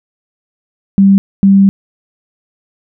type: tone bursts at uneven times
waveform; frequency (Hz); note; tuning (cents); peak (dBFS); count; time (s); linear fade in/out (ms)
sine; 196; G3; 0; -3; 2; 0.98-1.18 / 1.43-1.69; 0
effects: none